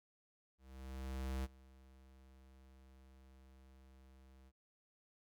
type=tone with ADSR envelope; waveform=square; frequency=65.7 Hz; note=C2; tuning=8 cents sharp; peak=-38 dBFS; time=0.58-4.52 s; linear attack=860 ms; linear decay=32 ms; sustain=-23 dB; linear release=44 ms; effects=none